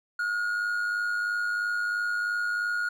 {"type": "tone with amplitude modulation", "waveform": "triangle", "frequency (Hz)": 1435, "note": "F6", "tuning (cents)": 47, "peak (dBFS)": -22, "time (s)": [0.19, 2.89], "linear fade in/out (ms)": 5, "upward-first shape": "sine", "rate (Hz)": 103, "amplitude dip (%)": 45, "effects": []}